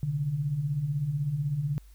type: beating tone pair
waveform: sine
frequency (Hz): 130.81 / 146.81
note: C3 / D3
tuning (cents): 0 / 0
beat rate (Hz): 16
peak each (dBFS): -34 / -27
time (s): 0.03-1.78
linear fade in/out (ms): 0
effects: added 50 Hz sine -49 dBFS peak until 1.94 s + white hiss -64 dBFS RMS until 1.94 s